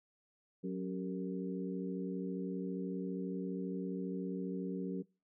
harmonic tone with a mistuned harmonic, 92.5 Hz, F#2, in tune, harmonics 2 / 3 / 4 / 5, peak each -38 / -42 / -44 / -46 dBFS, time 0.63-5.03 s, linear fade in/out 20 ms, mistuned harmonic 4, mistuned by +81 cents, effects noise-tail reverb RT60 0.3 s tail -22 dB re dry

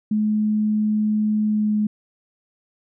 sine tone with pitch glide, 213.1 to 211.4 Hz, G#3 to G#3, +45 to +31 cents, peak -17 dBFS, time 0.11-1.87 s, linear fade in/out 5 ms, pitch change -14 cents, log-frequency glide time 1.45-1.75 s, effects none

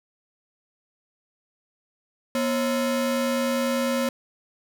45% pulse ring-modulated tone, 392 Hz, G4, in tune, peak -19 dBFS, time 2.35-4.09 s, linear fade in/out 2 ms, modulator 151 Hz, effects none

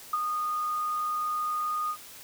sine tone with ADSR envelope, 1230 Hz, D#6, 20 cents flat, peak -22 dBFS, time 0.13-1.97 s, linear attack 6 ms, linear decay 28 ms, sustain -5 dB, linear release 70 ms, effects white hiss -47 dBFS RMS until 2.23 s

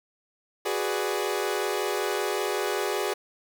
sawtooth chord, G# half-diminished seventh, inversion third, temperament equal, 370 / 415.3 / 493.9 / 587.3 Hz, F#4 / G#4 / B4 / D5, 0 / 0 / 0 / 0 cents, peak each -27 / -25 / -30 / -31 dBFS, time 0.65-3.14 s, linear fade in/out 10 ms, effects 8-bit

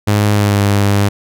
sawtooth tone with pitch glide, 103.83 to 100.93 Hz, G#2 to G#2, 0 to -49 cents, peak -6 dBFS, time 0.07-1.09 s, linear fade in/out 10 ms, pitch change -49 cents, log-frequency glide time 0.33-0.61 s, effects none

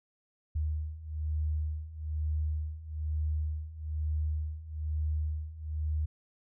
sine beating tone pair, 76.2 / 77.3 Hz, D#2 / D#2, -36 / -11 cents, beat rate 1.1 Hz, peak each -35 / -32 dBFS, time 0.55-6.06 s, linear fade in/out 10 ms, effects none

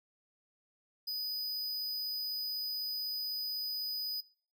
square tone, 4978 Hz, D#8, in tune, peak -35 dBFS, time 1.07-4.21 s, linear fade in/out 10 ms, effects noise-tail reverb RT60 0.5 s tail -23 dB re dry

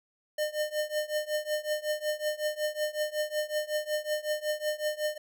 square tone with tremolo, 606 Hz, D#5, 46 cents flat, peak -26 dBFS, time 0.38-5.18 s, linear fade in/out 5 ms, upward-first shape triangle, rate 5.4 Hz, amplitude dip 95%, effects none

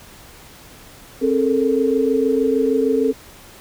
sine tone cluster, 266.4 / 428.8 / 455.3 Hz, C4 / A4 / A#4, +31 / -45 / -41 cents, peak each -19 dBFS, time 1.21-3.13 s, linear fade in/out 20 ms, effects pink hiss -43 dBFS RMS until 3.6 s

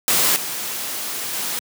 white noise with level steps, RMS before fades -17 / -27 / -25 dBFS, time 0.08-1.59 s, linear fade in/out 0 ms, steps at 0.36 / 1.33 s, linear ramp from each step 2 ms, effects high-pass 150 Hz 12 dB/octave

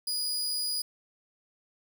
sawtooth tone, 4912 Hz, D#8, 23 cents flat, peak -26 dBFS, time 0.07-0.82 s, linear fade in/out 5 ms, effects 10-bit

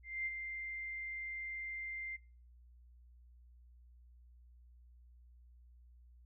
sine tone with ADSR envelope, 2093 Hz, C7, in tune, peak -34 dBFS, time 0.03-2.17 s, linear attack 230 ms, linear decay 37 ms, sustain -6 dB, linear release 17 ms, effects noise-tail reverb RT60 0.4 s tail -25 dB re dry + added 60 Hz sine -58 dBFS peak until 6.25 s

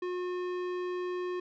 sine tone with tanh clipping, 360 Hz, F#4, 47 cents flat, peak -34 dBFS, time 0.02-1.4 s, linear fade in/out 5 ms, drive 16 dB, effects none

